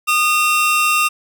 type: tone pair together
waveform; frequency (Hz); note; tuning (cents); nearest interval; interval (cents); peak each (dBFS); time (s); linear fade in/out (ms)
45% pulse; 1226.8 / 2724; D#6 / F7; -25 / -44; octave + major second; 1381; -16; 0.07-1.09; 20
effects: none